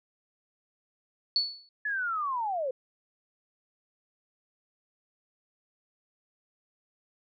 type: tone with exponential decay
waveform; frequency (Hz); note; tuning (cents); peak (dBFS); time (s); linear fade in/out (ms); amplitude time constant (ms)
sine; 4435; C#8; 0; -20; 1.36-1.69; 1; 70
type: linear sweep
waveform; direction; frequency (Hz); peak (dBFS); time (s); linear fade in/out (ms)
sine; down; 1730 to 493.9; -28; 1.85-2.71; 5
effects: none